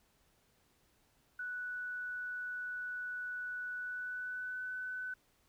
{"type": "tone with pitch glide", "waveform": "sine", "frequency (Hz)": [1480, 1503.3], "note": ["F#6", "F#6"], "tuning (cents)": [0, 27], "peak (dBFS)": -38, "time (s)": [1.39, 5.14], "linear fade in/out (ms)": 5, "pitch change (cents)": 27, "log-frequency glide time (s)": [3.75, 4.72], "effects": ["pink hiss -72 dBFS RMS until 5.48 s"]}